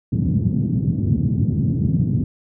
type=band-pass noise; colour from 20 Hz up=pink; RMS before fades=-19 dBFS; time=0.12-2.24 s; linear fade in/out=5 ms; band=100 to 230 Hz; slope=24 dB/octave; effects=none